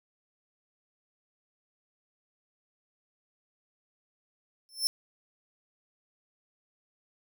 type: tone with exponential growth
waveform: sawtooth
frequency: 5340 Hz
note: E8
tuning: 22 cents sharp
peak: -18 dBFS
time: 4.69-4.87 s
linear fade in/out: 0 ms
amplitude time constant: 38 ms
effects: none